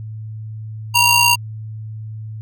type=ring-modulated tone; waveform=sawtooth; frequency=1864.7 Hz; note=A#6; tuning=in tune; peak=-4 dBFS; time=0.94-1.36 s; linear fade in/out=20 ms; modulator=903 Hz; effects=added 109 Hz sine -27 dBFS peak until 2.41 s